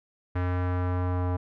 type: tone with low-pass filter sweep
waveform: square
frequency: 90.1 Hz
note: F#2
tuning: 45 cents flat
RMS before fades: -27 dBFS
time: 0.35-1.37 s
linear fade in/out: 10 ms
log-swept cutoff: 1700 to 1000 Hz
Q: 1.6
effects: none